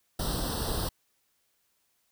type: noise with comb filter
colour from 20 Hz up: pink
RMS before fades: -31 dBFS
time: 0.19-0.89 s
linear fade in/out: 5 ms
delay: 0.22 ms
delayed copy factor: +0.95
effects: white hiss -73 dBFS RMS until 2.11 s